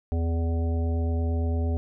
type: harmonic tone with a mistuned harmonic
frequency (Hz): 83.2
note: E2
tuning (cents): +17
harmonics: 1 / 3 / 5 / 7 / 9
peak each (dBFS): -23 / -33 / -37 / -40 / -42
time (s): 0.12-1.77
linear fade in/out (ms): 0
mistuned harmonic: 1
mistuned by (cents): -61
effects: none